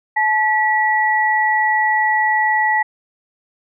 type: tone pair together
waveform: sine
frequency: 863.3 / 1941 Hz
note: A5 / B6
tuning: -33 / -31 cents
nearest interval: octave + major second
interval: 1402 cents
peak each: -16 dBFS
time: 0.16-2.83 s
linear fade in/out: 10 ms
effects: none